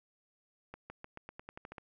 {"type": "accelerating click train", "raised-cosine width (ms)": 0.5, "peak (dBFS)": -30, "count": 11, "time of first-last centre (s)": [0.74, 1.782], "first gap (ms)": 160, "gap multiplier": 0.9, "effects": []}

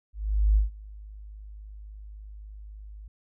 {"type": "tone with ADSR envelope", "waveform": "sine", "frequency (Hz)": 51.8, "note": "G#1", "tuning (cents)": -4, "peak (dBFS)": -16, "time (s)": [0.13, 3.08], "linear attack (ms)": 430, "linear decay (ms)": 140, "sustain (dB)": -24, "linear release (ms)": 4, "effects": []}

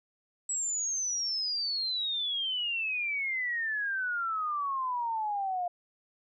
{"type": "exponential sweep", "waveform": "sine", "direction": "down", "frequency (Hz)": [7850, 699], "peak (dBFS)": -29, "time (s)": [0.49, 5.68], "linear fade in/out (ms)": 5, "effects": []}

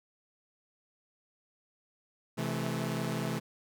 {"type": "chord", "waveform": "sawtooth", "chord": "A minor", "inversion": "first", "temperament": "equal with one note detuned", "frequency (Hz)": [130.81, 164.81, 215.8], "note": ["C3", "E3", "A3"], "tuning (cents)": [0, 0, -33], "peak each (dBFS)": -32, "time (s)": [2.37, 3.4], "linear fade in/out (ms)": 20, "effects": []}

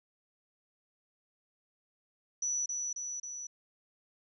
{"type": "tone with echo", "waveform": "sine", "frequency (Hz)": 5920, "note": "F#8", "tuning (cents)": 0, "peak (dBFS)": -30, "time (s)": [2.42, 2.66], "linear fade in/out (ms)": 5, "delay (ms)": 270, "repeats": 3, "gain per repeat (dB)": -3, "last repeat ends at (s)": 3.47, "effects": []}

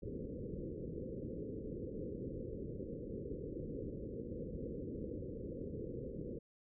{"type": "low-pass noise", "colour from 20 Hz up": "white", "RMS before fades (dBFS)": -44, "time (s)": [0.02, 6.39], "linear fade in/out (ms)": 10, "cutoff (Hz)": 520, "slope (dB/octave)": 96, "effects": []}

